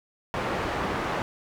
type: low-pass noise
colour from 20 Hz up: white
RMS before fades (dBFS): -29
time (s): 0.34-1.22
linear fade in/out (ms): 0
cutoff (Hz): 1200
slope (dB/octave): 12
effects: none